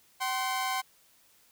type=tone pair together; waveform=sawtooth; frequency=762.7 / 1046.5 Hz; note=G5 / C6; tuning=-48 / 0 cents; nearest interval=perfect fourth; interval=548 cents; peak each=-28 / -28 dBFS; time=0.2-0.82 s; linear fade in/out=20 ms; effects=white hiss -63 dBFS RMS until 1.51 s